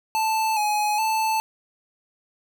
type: tone with vibrato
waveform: square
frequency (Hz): 860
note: A5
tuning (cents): -40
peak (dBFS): -21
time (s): 0.15-1.4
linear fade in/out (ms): 0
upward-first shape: square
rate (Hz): 1.2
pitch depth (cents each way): 39
effects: none